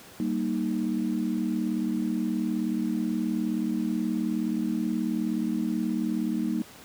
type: chord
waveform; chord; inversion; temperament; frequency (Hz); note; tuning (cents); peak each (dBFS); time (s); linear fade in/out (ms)
sine; Eb major; first; just; 194.45 / 233.3 / 311.1; G3 / Bb3 / Eb4; -14 / +2 / 0; -30 / -28 / -30; 0.2-6.62; 0
effects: pink hiss -48 dBFS RMS until 6.84 s + high-pass 100 Hz 12 dB/octave